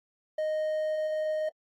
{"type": "tone", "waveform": "triangle", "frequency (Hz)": 620, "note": "D#5", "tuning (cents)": -6, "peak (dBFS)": -25, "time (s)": [0.38, 1.49], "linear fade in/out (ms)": 5, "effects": ["AAC 48 kbps"]}